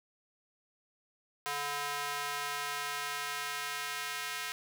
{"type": "tone with high-pass filter sweep", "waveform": "square", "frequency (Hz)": 144.2, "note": "D3", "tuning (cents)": -31, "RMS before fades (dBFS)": -37, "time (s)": [1.46, 4.52], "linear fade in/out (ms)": 0, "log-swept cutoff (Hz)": [950, 1700], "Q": 1.1, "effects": []}